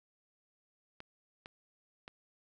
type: clicks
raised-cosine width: 0.3 ms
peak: -30 dBFS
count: 3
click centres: 1.004 / 1.459 / 2.079 s
effects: none